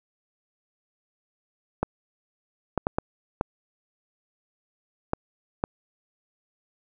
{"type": "clicks", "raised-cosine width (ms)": 1, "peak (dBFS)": -9, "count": 7, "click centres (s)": [1.83, 2.777, 2.869, 2.985, 3.411, 5.134, 5.639], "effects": []}